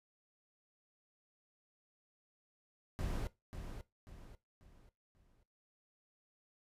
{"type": "noise with echo", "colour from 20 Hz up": "brown", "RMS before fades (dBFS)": -38, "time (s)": [2.99, 3.27], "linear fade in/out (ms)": 0, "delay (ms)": 540, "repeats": 4, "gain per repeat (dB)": -8, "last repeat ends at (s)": 5.43, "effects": ["noise-tail reverb RT60 0.2 s tail -17 dB re dry", "resampled to 32000 Hz"]}